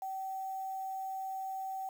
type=tone with quantisation; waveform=sine; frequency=767 Hz; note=G5; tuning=38 cents flat; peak=-36 dBFS; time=0.02-1.89 s; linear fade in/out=2 ms; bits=9; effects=none